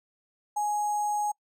sine tone with sample-and-hold, 834 Hz, G#5, 7 cents sharp, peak -25 dBFS, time 0.56-1.32 s, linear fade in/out 10 ms, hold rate 7350 Hz, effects noise-tail reverb RT60 0.1 s tail -26 dB re dry + low-pass 12000 Hz 12 dB/octave

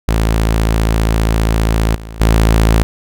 sawtooth tone with level steps, 55 Hz, A1, in tune, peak -7 / -23 / -4 dBFS, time 0.08-2.83 s, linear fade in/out 0 ms, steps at 1.95 / 2.2 s, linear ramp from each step 5 ms, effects none

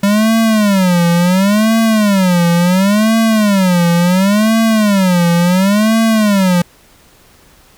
square tone with vibrato, 196.3 Hz, G3, 3 cents sharp, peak -9 dBFS, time 0.03-6.62 s, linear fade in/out 5 ms, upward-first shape sine, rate 0.71 Hz, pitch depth 240 cents each way, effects pink hiss -46 dBFS RMS until 7.77 s

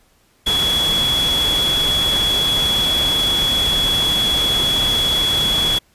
sine tone in noise, 3368 Hz, G#7, 24 cents sharp, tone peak -15 dBFS, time 0.46-5.79 s, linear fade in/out 10 ms, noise pink, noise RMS -24 dBFS, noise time 0.46-5.79 s, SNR +6 dB, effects pink hiss -57 dBFS RMS until 5.94 s + resampled to 32000 Hz

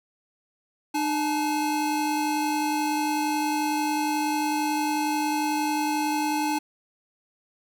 square tone pair together, 302.7 / 857 Hz, D#4 / A5, -48 / -46 cents, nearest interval octave + tritone, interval 1802 cents, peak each -27 dBFS, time 0.94-6.59 s, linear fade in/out 10 ms, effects none

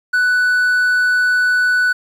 triangle tone, 1487 Hz, F#6, 8 cents sharp, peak -10 dBFS, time 0.13-1.93 s, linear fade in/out 10 ms, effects 8-bit

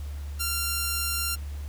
5% pulse tone, 1382 Hz, F6, 19 cents flat, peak -15 dBFS, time 0.39-1.36 s, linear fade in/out 20 ms, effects added 72 Hz sine -32 dBFS peak until 1.68 s + pink hiss -51 dBFS RMS until 1.68 s

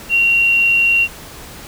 sine tone, 2752 Hz, F7, 26 cents flat, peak -10 dBFS, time 0.09-1.08 s, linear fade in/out 50 ms, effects pink hiss -35 dBFS RMS until 1.67 s

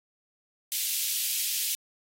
white high-pass noise, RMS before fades -29 dBFS, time 0.72-1.75 s, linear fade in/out 0 ms, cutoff 2600 Hz, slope 24 dB/octave, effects AAC 48 kbps

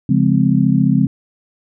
sine chord, Db major seventh, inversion none, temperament just, 138.59 / 173.24 / 207.9 / 259.9 Hz, Db3 / F3 / Ab3 / C4, 0 / -14 / +2 / -11 cents, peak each -16 dBFS, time 0.09-1.07 s, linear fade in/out 5 ms, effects none

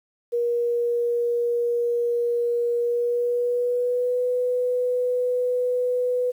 sine tone with pitch glide, 475.9 to 496.4 Hz, A#4 to B4, +36 to +9 cents, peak -20 dBFS, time 0.32-6.32 s, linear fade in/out 20 ms, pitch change +73 cents, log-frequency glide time 2.8-4.22 s, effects 9-bit

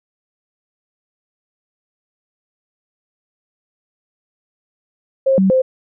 sine tone with pitch steps, 535 / 191.2 / 520 Hz, C5 / G3 / C5, +38 / -43 / -11 cents, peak -10 dBFS, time 5.26-5.62 s, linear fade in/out 10 ms, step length 120 ms, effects none

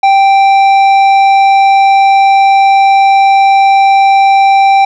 triangle tone with tanh clipping, 784 Hz, G5, in tune, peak -5 dBFS, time 0.03-4.85 s, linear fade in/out 5 ms, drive 14 dB, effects none

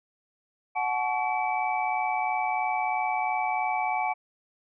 sine tone cluster, 739 / 862 / 1121 / 2302 Hz, F#5 / A5 / C#6 / D7, -2 / -36 / +19 / -35 cents, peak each -28 / -29 / -36 / -32 dBFS, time 0.75-4.14 s, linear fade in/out 20 ms, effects none

